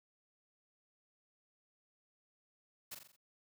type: noise with echo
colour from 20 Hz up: white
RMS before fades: -45 dBFS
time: 2.91-2.95 s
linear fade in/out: 10 ms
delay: 43 ms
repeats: 5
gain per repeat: -5 dB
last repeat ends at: 3.165 s
effects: none